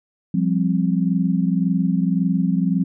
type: chord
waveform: sine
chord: F suspended second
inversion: none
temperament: just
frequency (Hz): 174.61 / 196.44 / 261.9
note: F3 / G3 / C4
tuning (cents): 0 / +4 / +2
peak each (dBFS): -19 / -21 / -23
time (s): 0.34-2.84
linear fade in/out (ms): 5
effects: none